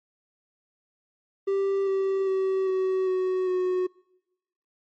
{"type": "tone with pitch steps", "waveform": "triangle", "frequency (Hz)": [392, 386.8, 381.7, 376.7, 371.7, 366.8], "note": ["G4", "G4", "G4", "F#4", "F#4", "F#4"], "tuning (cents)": [0, -23, -46, 31, 8, -15], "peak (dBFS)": -20, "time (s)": [1.47, 3.87], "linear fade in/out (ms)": 10, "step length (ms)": 400, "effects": ["noise-tail reverb RT60 1.0 s tail -26 dB re dry", "MP3 32 kbps"]}